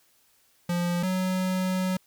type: tone pair in turn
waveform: square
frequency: 174.61 / 185.64 Hz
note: F3 / F#3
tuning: 0 / +6 cents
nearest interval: minor second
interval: 106 cents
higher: second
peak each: -25 dBFS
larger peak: neither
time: 0.69-1.03 / 1.03-1.97 s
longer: second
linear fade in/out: 5 ms
effects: white hiss -64 dBFS RMS until 2.06 s